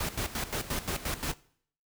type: noise with tremolo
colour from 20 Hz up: pink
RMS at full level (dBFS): -32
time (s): 0-1.34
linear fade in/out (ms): 5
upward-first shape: square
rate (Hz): 5.7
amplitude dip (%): 75
effects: noise-tail reverb RT60 0.6 s tail -21 dB re dry